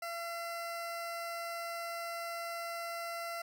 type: tone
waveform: 20% pulse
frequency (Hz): 679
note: F5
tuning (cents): -49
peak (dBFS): -33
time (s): 0.02-3.42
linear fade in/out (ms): 5
effects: none